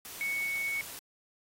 sine tone in noise, 2220 Hz, C#7, 2 cents sharp, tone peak -30 dBFS, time 0.21-0.81 s, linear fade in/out 0 ms, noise white, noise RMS -44 dBFS, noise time 0.05-0.99 s, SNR +11 dB, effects AAC 48 kbps

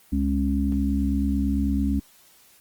harmonic tone, 69 Hz, C#2, 7 cents flat, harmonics 1 / 3 / 4, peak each -24 / -25 / -25 dBFS, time 0.12-2 s, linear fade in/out 10 ms, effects white hiss -55 dBFS RMS until 2.6 s + Opus 24 kbps

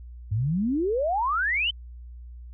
sine exponential sweep, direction up, 97.1 to 3136 Hz, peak -22 dBFS, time 0.31-1.71 s, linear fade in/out 10 ms, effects added 60 Hz sine -39 dBFS peak until 2.53 s

